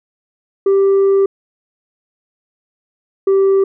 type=tone pair in turn; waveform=sine; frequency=392 / 389.1 Hz; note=G4 / G4; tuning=0 / -13 cents; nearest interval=unison; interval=13 cents; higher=first; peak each=-6 dBFS; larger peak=neither; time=0.66-1.26 / 3.27-3.64 s; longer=first; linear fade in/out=5 ms; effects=tanh soft clip ceiling -8 dBFS